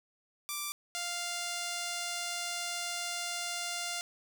5% pulse tone pair in turn, 1174.7 / 698.5 Hz, D6 / F5, 0 / 0 cents, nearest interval major sixth, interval 900 cents, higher first, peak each -23 dBFS, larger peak neither, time 0.49-0.72 / 0.95-4.01 s, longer second, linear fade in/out 0 ms, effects none

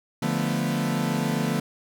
40% pulse chord, B half-diminished seventh, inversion first, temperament equal, 146.83 / 174.61 / 220 / 246.9 Hz, D3 / F3 / A3 / B3, 0 / 0 / 0 / 0 cents, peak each -28 dBFS, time 0.22-1.6 s, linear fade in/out 5 ms, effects none

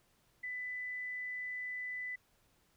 sine tone, 1996 Hz, B6, 18 cents sharp, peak -38 dBFS, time 0.43-2.16 s, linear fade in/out 10 ms, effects pink hiss -72 dBFS RMS until 2.76 s

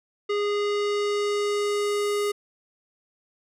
square tone with low-pass filter sweep, 411.5 Hz, G#4, 16 cents flat, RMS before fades -25 dBFS, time 0.29-2.32 s, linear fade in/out 10 ms, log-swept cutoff 3600 to 12000 Hz, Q 0.98, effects none

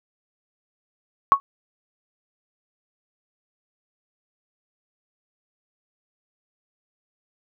sine tone with exponential decay, 1108.7 Hz, C#6, in tune, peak -5 dBFS, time 1.32-1.4 s, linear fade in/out 0 ms, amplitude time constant 17 ms, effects none

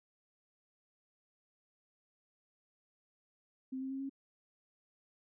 sine tone with pitch steps, 261.5 / 265.2 / 268.9 / 272.6 Hz, C4 / C4 / C4 / C#4, -1 / +23 / +47 / -29 cents, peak -37 dBFS, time 3.72-4.096 s, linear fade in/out 10 ms, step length 94 ms, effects none

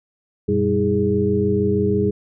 sine tone cluster, 93.1 / 119.4 / 197.6 / 318.1 / 412.8 Hz, F#2 / A#2 / G3 / D#4 / G#4, +11 / +42 / +14 / +38 / -10 cents, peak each -24 / -26 / -21 / -25 / -19 dBFS, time 0.48-2.11 s, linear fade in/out 10 ms, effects none

